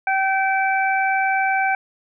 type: harmonic tone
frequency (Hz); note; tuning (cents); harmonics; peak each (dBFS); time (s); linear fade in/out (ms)
772; G5; -27; 1 / 2 / 3; -19 / -22 / -24; 0.07-1.75; 2
effects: none